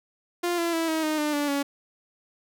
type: tone with pitch steps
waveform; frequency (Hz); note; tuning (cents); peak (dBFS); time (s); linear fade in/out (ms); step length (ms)
sawtooth; 349.2 / 338.7 / 328.5 / 318.6 / 309 / 299.6 / 290.6 / 281.8; F4 / E4 / E4 / D#4 / D#4 / D4 / D4 / C#4; 0 / +47 / -6 / +41 / -12 / +35 / -18 / +29; -20; 0.43-1.63; 10; 150
effects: none